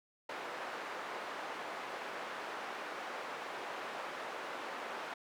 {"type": "band-pass noise", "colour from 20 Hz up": "white", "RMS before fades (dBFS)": -43, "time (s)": [0.29, 5.14], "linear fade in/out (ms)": 5, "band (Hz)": [410, 1400], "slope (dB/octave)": 12, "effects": []}